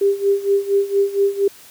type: tone with tremolo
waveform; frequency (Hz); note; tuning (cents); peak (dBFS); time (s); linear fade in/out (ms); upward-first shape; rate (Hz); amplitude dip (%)
sine; 398.1; G4; +27; -11; 0.01-1.48; 5; sine; 4.3; 85
effects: white hiss -44 dBFS RMS until 1.7 s + high-pass 60 Hz 12 dB/octave